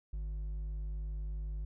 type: tone with hard clipping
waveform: sine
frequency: 51.3 Hz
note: G#1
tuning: 21 cents flat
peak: -37 dBFS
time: 0.13-1.65 s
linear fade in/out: 5 ms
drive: 4 dB
effects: none